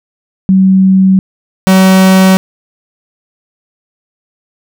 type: tone pair in turn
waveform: sine / 45% pulse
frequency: 190 / 188.93 Hz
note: F#3 / F#3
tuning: +46 / +36 cents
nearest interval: unison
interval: 10 cents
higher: first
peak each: -3 dBFS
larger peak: neither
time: 0.49-1.19 / 1.67-2.37 s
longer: neither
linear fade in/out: 0 ms
effects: none